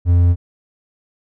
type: tone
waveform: triangle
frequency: 87.31 Hz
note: F2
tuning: in tune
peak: -7 dBFS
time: 0.05-0.36 s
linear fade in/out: 50 ms
effects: none